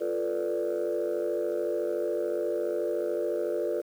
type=chord; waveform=sine; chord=B half-diminished seventh; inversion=second; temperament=equal; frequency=349.2 / 440 / 493.9 / 587.3 Hz; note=F4 / A4 / B4 / D5; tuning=0 / 0 / 0 / 0 cents; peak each=-31 dBFS; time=0-3.82 s; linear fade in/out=20 ms; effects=tanh soft clip ceiling -21 dBFS + 9-bit